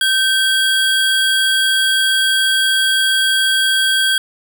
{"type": "tone pair together", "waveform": "square", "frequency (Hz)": [1552, 3289], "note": ["G6", "G#7"], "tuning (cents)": [-18, -18], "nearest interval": "octave + minor second", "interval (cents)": 1300, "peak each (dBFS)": -16, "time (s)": [0.01, 4.18], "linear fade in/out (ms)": 2, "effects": []}